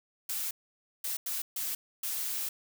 blue noise bursts at uneven times, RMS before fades -34 dBFS, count 5, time 0.29-0.51 / 1.04-1.17 / 1.26-1.42 / 1.56-1.75 / 2.03-2.49 s, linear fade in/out 5 ms, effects none

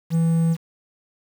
triangle tone with quantisation, 164.81 Hz, E3, in tune, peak -14 dBFS, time 0.1-0.57 s, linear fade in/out 50 ms, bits 7, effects none

